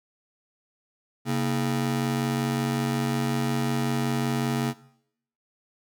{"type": "ring-modulated tone", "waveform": "35% pulse", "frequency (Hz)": 185, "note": "F#3", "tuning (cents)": 0, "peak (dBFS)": -19, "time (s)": [1.25, 4.74], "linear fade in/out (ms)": 50, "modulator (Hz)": 49.8, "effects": ["noise-tail reverb RT60 0.7 s tail -18 dB re dry"]}